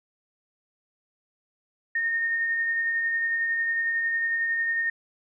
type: tone with tremolo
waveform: sine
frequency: 1837 Hz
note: A#6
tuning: 26 cents flat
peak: -22 dBFS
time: 1.95-4.9 s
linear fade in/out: 5 ms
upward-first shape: sine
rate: 11 Hz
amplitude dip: 25%
effects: none